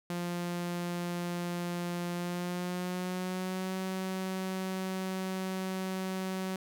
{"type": "tone with pitch glide", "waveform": "sawtooth", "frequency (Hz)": [174.61, 188.23], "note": ["F3", "F#3"], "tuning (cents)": [0, 30], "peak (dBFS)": -29, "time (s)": [0.1, 6.56], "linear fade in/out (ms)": 2, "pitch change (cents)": 130, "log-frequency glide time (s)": [2.13, 3.77], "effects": []}